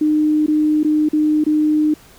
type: tone with dropouts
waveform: sine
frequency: 304.9 Hz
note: D#4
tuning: 35 cents flat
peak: -12 dBFS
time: 0.01-1.94 s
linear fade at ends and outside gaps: 5 ms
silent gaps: 0.463-0.48 / 0.833-0.846 / 1.088-1.131 / 1.44-1.464 s
effects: pink hiss -46 dBFS RMS until 2.18 s